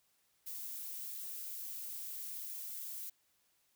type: noise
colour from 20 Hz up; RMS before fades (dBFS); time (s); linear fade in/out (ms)
violet; -44; 0.46-3.1; 10
effects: white hiss -75 dBFS RMS until 3.75 s